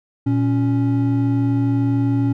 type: tone pair together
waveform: triangle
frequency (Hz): 117.2 / 278.8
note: A#2 / C#4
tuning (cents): +10 / +10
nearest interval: octave + minor third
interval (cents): 1500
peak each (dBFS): -16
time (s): 0.26-2.33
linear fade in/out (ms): 10
effects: none